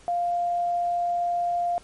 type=tone; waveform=sine; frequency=698.5 Hz; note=F5; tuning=in tune; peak=-22 dBFS; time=0.08-1.78 s; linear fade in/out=0 ms; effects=pink hiss -53 dBFS RMS until 1.83 s + MP3 48 kbps